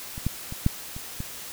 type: clicks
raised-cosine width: 5 ms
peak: -23 / -12 / -22 / -7 / -24 / -19 dBFS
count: 6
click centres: 0.179 / 0.266 / 0.524 / 0.664 / 0.965 / 1.204 s
effects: white hiss -39 dBFS RMS until 1.52 s